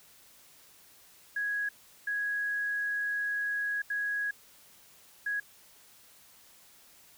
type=tone bursts at uneven times; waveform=sine; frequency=1661.2 Hz; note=G#6; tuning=in tune; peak=-29 dBFS; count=4; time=1.36-1.69 / 2.07-3.82 / 3.9-4.31 / 5.26-5.4 s; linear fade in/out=5 ms; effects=white hiss -58 dBFS RMS until 7.17 s